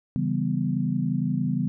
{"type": "chord", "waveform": "sine", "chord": "C# half-diminished seventh", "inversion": "none", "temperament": "equal", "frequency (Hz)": [138.59, 164.81, 196, 246.9], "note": ["C#3", "E3", "G3", "B3"], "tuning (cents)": [0, 0, 0, 0], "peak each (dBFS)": -28, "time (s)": [0.16, 1.68], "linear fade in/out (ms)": 0, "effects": []}